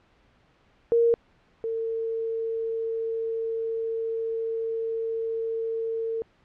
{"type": "tone pair in turn", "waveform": "sine", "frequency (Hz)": [466.2, 452.4], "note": ["A#4", "A4"], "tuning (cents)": [0, 48], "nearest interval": "minor second", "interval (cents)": 52, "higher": "first", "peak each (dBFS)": [-17, -26], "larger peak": "first", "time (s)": [[0.92, 1.14], [1.64, 6.22]], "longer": "second", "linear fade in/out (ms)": 0, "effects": ["pink hiss -62 dBFS RMS until 6.44 s", "low-pass 3000 Hz 12 dB/octave"]}